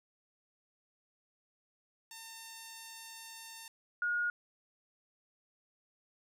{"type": "tone pair in turn", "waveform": ["5% pulse", "sine"], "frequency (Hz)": [905, 1436.6], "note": ["A5", "F6"], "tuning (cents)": [48, 48], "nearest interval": "minor sixth", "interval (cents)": 800, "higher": "second", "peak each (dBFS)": [-35, -30], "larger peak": "second", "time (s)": [[2.11, 3.68], [4.02, 4.3]], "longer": "first", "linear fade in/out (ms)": 2, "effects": []}